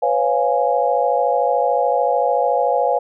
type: chord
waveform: sine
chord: C# dominant seventh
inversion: third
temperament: equal with one note detuned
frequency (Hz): 500.8 / 554.4 / 698.5 / 830.6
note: B4 / C#5 / E#5 / G#5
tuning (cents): +24 / 0 / 0 / 0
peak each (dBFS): -20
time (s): 0.02-2.99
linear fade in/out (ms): 10
effects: none